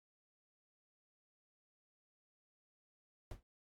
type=noise with exponential decay; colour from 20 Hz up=brown; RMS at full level=-41 dBFS; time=3.31-3.43 s; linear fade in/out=1 ms; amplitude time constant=26 ms; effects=AAC 64 kbps